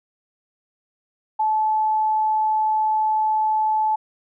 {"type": "tone", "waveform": "sine", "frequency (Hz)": 866, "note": "A5", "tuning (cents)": -28, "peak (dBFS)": -17, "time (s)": [1.39, 3.96], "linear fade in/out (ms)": 10, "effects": []}